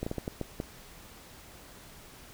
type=slowing click train; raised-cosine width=2 ms; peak=-19 dBFS; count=7; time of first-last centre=0.03-0.601 s; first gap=35 ms; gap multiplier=1.4; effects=pink hiss -51 dBFS RMS until 2.33 s